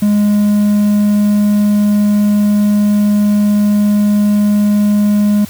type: tone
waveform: triangle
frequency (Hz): 207.1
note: G#3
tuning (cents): -5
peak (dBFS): -6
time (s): 0.02-5.45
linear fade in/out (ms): 5
effects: added 90 Hz sine -36 dBFS peak until 5.49 s + white hiss -34 dBFS RMS until 5.49 s